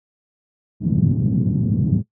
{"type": "band-pass noise", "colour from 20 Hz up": "white", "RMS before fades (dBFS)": -18, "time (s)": [0.8, 2.03], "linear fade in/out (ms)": 50, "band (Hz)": [110, 190], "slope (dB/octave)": 24, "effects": ["noise-tail reverb RT60 0.1 s tail -17 dB re dry"]}